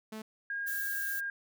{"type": "tone", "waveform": "sawtooth", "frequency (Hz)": 218, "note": "A3", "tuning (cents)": -16, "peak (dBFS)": -36, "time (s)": [0.12, 0.22], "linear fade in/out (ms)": 5}
{"type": "tone with pitch glide", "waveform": "sine", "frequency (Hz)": [1625, 1612.8], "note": ["G#6", "G6"], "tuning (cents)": [-38, 49], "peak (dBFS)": -33, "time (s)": [0.5, 1.3], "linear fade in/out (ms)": 2, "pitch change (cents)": -13, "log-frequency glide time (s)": [0.62, 1.12]}
{"type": "noise", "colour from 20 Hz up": "violet", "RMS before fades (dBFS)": -39, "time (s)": [0.66, 1.21], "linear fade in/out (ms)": 20}
{"effects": []}